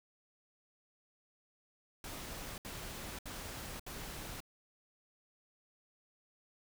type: noise bursts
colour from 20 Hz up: pink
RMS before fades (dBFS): -45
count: 4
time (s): 2.04-4.404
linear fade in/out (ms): 2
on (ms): 540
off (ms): 68
effects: none